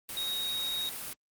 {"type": "tone in noise", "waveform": "sine", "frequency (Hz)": 3774, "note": "A#7", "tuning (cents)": 21, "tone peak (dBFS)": -31, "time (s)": [0.17, 0.89], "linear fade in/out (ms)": 0, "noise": "white", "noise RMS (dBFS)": -39, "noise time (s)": [0.09, 1.13], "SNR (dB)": 5, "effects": ["Opus 32 kbps"]}